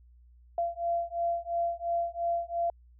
sine beating tone pair, 683 / 685.9 Hz, F5 / F5, -39 / -31 cents, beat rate 2.9 Hz, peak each -31 dBFS, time 0.58-2.7 s, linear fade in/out 2 ms, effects added 60 Hz sine -54 dBFS peak until 2.99 s

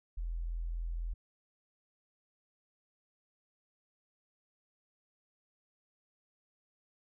sine tone, 42 Hz, E1, 33 cents sharp, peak -34 dBFS, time 0.17-1.14 s, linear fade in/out 10 ms, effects none

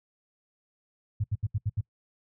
sine tone bursts, 104.7 Hz, G#2, 15 cents sharp, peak -24 dBFS, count 6, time 1.2-1.811 s, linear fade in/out 10 ms, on 41 ms, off 73 ms, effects noise-tail reverb RT60 0.1 s tail -24 dB re dry

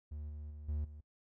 triangle tone with level steps, 75 Hz, D2, 37 cents sharp, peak -39 / -41 / -44 / -32 / -46 dBFS, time 0.11-1.01 s, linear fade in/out 10 ms, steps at 0.29 / 0.5 / 0.68 / 0.84 s, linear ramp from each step 10 ms, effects noise-tail reverb RT60 0.1 s tail -26 dB re dry

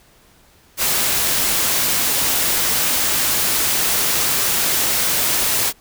white noise, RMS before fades -18 dBFS, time 0.77-5.73 s, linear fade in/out 50 ms, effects pink hiss -52 dBFS RMS until 5.8 s

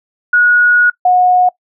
sine tone pair in turn, 1454 / 727 Hz, F#6 / F#5, -31 / -31 cents, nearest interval octave, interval 1200 cents, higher first, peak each -6 dBFS, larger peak neither, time 0.33-0.9 / 1.05-1.49 s, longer first, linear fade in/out 5 ms, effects noise-tail reverb RT60 0.1 s tail -22 dB re dry

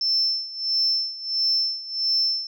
sine tone with tremolo, 5320 Hz, E8, 15 cents sharp, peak -17 dBFS, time 0.01-2.47 s, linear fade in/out 2 ms, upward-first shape sine, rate 1.5 Hz, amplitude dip 85%, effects tanh soft clip ceiling -13 dBFS

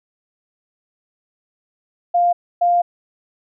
sine tone bursts at uneven times, 700 Hz, F5, 4 cents sharp, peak -12 dBFS, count 2, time 2.14-2.33 / 2.61-2.82 s, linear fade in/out 10 ms, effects none

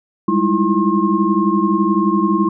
sine tone cluster, 195.8 / 207.5 / 319.4 / 337.7 / 1071 Hz, G3 / G#3 / D#4 / E4 / C6, -2 / -1 / +45 / +42 / +40 cents, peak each -19 dBFS, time 0.28-2.49 s, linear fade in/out 5 ms, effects none

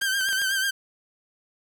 sawtooth tone with vibrato, 1568 Hz, G6, in tune, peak -19 dBFS, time 0.01-0.71 s, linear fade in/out 10 ms, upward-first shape triangle, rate 8.1 Hz, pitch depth 62 cents each way
clicks, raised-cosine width 0.2 ms, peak -22 / -28 / -23 / -20 / -20 / -28 / -20 / -26 dBFS, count 8, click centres 0.018 / 0.173 / 0.21 / 0.288 / 0.329 / 0.38 / 0.418 / 0.512 s
effects none

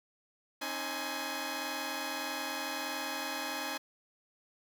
10% pulse tone cluster, 269.5 / 311.1 / 839 / 1027 Hz, C#4 / D#4 / G#5 / C6, -49 / 0 / +17 / -33 cents, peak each -33 / -33 / -30 / -37 dBFS, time 0.61-3.78 s, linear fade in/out 10 ms, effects none

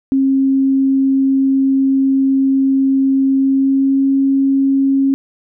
sine tone with pitch glide, 269.2 to 272 Hz, C4 to C#4, +49 to -33 cents, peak -10 dBFS, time 0.12-5.14 s, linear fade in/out 0 ms, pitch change +18 cents, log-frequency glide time 3.37-4.09 s, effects none

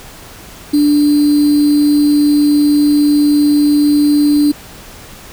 sine tone with sample-and-hold, 293.5 Hz, D4, 1 cent flat, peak -7 dBFS, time 0.73-4.52 s, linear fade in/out 10 ms, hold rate 4410 Hz, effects pink hiss -35 dBFS RMS until 5.32 s

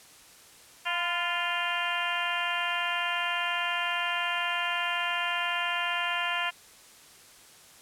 harmonic tone with a mistuned harmonic, 349.2 Hz, F4, in tune, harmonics 2 / 3 / 4 / 5 / 6 / 7 / 8 / 9, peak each -36 / -34 / -35 / -34 / -38 / -36 / -34 / -38 dBFS, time 0.85-6.51 s, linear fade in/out 20 ms, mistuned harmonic 3, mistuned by -42 cents, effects white hiss -53 dBFS RMS until 7.81 s + low-pass 11000 Hz 12 dB/octave

